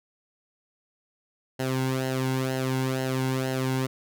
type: tone with flanger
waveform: sawtooth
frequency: 130.81 Hz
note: C3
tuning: in tune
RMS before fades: -27 dBFS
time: 1.59-3.87 s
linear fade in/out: 10 ms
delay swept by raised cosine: 0.84 to 1.67 ms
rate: 2.1 Hz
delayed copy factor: -0.7
effects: none